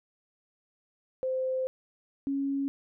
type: tone pair in turn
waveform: sine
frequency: 519 / 276.4 Hz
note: C5 / C#4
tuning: -14 / -5 cents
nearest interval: major seventh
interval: 1091 cents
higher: first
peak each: -27 dBFS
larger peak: neither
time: 1.23-1.67 / 2.27-2.68 s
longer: first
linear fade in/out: 0 ms
effects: none